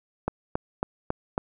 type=click train; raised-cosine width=1 ms; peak=-11 dBFS; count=5; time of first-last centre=0.28-1.379 s; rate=3.64 Hz; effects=none